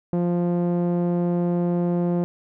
sawtooth tone with low-pass filter, 174.61 Hz, F3, in tune, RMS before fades -22 dBFS, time 0.13-2.24 s, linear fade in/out 0 ms, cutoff 560 Hz, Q 0.94, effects none

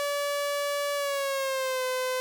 sawtooth tone with pitch glide, 574 to 511.4 Hz, D5 to C5, -40 to -40 cents, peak -23 dBFS, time 0-2.2 s, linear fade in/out 0 ms, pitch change -200 cents, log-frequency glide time 0.95-1.83 s, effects none

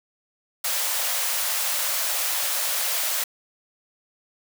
white high-pass noise, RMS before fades -25 dBFS, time 0.64-3.24 s, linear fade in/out 5 ms, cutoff 500 Hz, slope 96 dB/octave, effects none

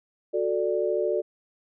sine chord, D major, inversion first, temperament just, 367.1 / 440.5 / 587.3 Hz, F#4 / A4 / D5, -14 / +2 / 0 cents, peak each -27 dBFS, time 0.33-1.22 s, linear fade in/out 20 ms, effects none

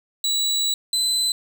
30% pulse tone pair in turn, 3927 / 4030 Hz, B7 / B7, -11 / +34 cents, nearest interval unison, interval 45 cents, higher second, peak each -17 / -16 dBFS, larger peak second, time 0.24-0.74 / 0.93-1.32 s, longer first, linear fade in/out 2 ms, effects none

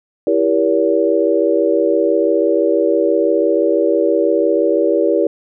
sine chord, E diminished seventh, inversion none, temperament just, 329.6 / 395.6 / 474.7 / 569.6 Hz, E4 / G4 / Bb4 / Db5, 0 / +16 / +31 / +47 cents, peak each -17 dBFS, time 0.27-5.27 s, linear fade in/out 2 ms, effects none

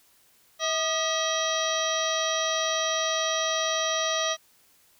harmonic tone with a mistuned harmonic, 643 Hz, E5, 43 cents flat, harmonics 1 / 2 / 3 / 4 / 5 / 6 / 7 / 8 / 9, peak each -29 / -31 / -33 / -39 / -32 / -33 / -42 / -43 / -32 dBFS, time 0.59-4.37 s, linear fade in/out 50 ms, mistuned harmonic 2, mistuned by -80 cents, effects white hiss -61 dBFS RMS until 4.99 s

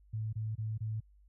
sine tone bursts, 109.4 Hz, A2, 9 cents flat, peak -33 dBFS, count 4, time 0.13-1.005 s, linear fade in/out 10 ms, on 200 ms, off 25 ms, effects added 50 Hz sine -59 dBFS peak until 1.28 s

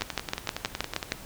two click trains, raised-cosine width 0.2 ms, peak -13 / -9 dBFS, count 13 / 8, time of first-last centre 0.01-1.121 / 0.02-1.121 s, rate 10.8 / 6.36 Hz, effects pink hiss -45 dBFS RMS until 1.25 s

